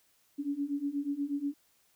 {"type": "beating tone pair", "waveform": "sine", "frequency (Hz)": [279.8, 288.1], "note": ["C#4", "D4"], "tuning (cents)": [16, -33], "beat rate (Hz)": 8.3, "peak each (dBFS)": [-35, -33], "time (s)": [0.38, 1.54], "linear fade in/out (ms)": 20, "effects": ["white hiss -69 dBFS RMS until 1.95 s"]}